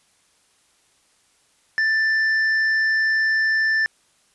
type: tone with hard clipping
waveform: sine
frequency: 1769 Hz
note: A6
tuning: 9 cents sharp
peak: -18 dBFS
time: 1.78-3.86 s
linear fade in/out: 0 ms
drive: 4 dB
effects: white hiss -61 dBFS RMS until 4.34 s + resampled to 24000 Hz